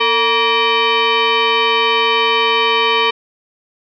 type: tone with frequency modulation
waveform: sine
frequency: 950 Hz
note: A#5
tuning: 33 cents sharp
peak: -11 dBFS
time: 0-3.11 s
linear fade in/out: 10 ms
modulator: 701 Hz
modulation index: 3.7
effects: none